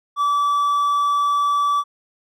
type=tone; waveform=triangle; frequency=1154 Hz; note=D6; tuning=31 cents flat; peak=-14 dBFS; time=0.16-1.84 s; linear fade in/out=50 ms; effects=none